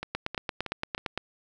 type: two click trains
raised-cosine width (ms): 0.3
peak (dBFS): -18 / -13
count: 4 / 10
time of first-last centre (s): 0.03-0.979 / 0.15-1.176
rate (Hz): 3.16 / 8.77
effects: none